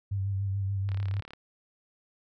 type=tone with vibrato; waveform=sine; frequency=98 Hz; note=G2; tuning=in tune; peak=-27 dBFS; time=0.11-1.21 s; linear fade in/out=10 ms; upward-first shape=sine; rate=6.9 Hz; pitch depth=34 cents each way
type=click train; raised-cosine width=0.3 ms; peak=-28 dBFS; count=17; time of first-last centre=0.89-1.334 s; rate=36 Hz
effects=none